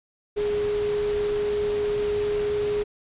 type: tone in noise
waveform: sine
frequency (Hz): 415.4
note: G#4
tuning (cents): 0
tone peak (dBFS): -22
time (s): 0.36-2.84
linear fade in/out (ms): 20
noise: pink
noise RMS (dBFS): -36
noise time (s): 0.36-2.84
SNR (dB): +11
effects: resampled to 8000 Hz